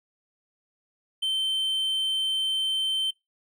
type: tone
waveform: triangle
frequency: 3100 Hz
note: G7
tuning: 20 cents flat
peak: -22 dBFS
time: 1.22-3.11 s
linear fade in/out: 10 ms
effects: noise-tail reverb RT60 0.2 s tail -23 dB re dry